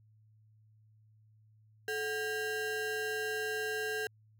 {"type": "ring-modulated tone", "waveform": "square", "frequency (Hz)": 587.3, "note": "D5", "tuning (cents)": 0, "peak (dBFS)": -31, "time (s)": [1.88, 4.07], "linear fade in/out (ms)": 2, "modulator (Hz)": 1020, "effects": ["added 108 Hz sine -61 dBFS peak until 4.39 s"]}